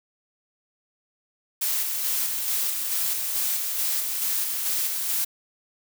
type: noise with tremolo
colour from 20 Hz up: blue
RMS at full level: -25 dBFS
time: 1.61-5.25 s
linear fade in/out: 10 ms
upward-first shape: square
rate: 2.3 Hz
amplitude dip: 30%
effects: none